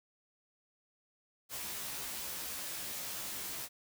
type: noise with comb filter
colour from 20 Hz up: white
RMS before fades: -41 dBFS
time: 1.49-3.69 s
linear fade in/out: 50 ms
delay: 15 ms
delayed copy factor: +1
effects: none